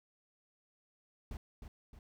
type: noise with echo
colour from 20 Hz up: brown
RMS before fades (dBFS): -42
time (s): 1.31-1.37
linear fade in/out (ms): 2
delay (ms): 310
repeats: 2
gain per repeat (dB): -6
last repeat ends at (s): 1.99
effects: none